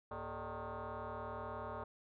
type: tone with frequency modulation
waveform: sine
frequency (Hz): 234.3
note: A#3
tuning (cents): +9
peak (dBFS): -40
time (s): 0.11-1.84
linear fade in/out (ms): 5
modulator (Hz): 169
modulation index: 6.3
effects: tanh soft clip ceiling -38 dBFS